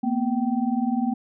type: tone cluster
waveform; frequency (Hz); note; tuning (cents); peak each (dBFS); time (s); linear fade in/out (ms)
sine; 229.4 / 249.3 / 774; A#3 / B3 / G5; -28 / +16 / -22; -24 / -24 / -30; 0.03-1.14; 10
effects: none